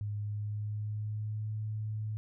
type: tone with pitch glide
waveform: sine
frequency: 103.83 to 107.68 Hz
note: G#2 to A2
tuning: 0 to -37 cents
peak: -33 dBFS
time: 0.01-2.17 s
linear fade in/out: 0 ms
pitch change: +63 cents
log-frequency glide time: 0.16-1.53 s
effects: none